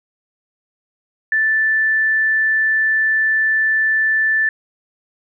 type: tone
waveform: sine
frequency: 1760 Hz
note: A6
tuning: in tune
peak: -13 dBFS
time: 1.32-4.49 s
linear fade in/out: 2 ms
effects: none